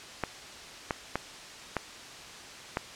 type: clicks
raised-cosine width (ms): 0.5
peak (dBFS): -13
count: 5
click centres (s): 0.237 / 0.908 / 1.156 / 1.767 / 2.771
effects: white hiss -45 dBFS RMS until 2.95 s + low-pass 6000 Hz 12 dB/octave